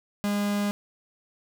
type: tone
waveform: 45% pulse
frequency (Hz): 204.5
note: G#3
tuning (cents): -26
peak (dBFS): -24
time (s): 0.24-0.71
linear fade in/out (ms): 0
effects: none